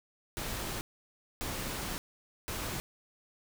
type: noise bursts at uneven times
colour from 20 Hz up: pink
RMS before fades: -37 dBFS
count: 3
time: 0.37-0.81 / 1.41-1.98 / 2.48-2.8 s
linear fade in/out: 0 ms
effects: none